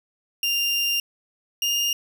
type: tone pair in turn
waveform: 30% pulse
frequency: 2793 / 2825 Hz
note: F7 / F7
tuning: -1 / +19 cents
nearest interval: unison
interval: 20 cents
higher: second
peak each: -18 dBFS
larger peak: neither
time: 0.43-1 / 1.62-1.93 s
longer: first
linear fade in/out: 2 ms
effects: none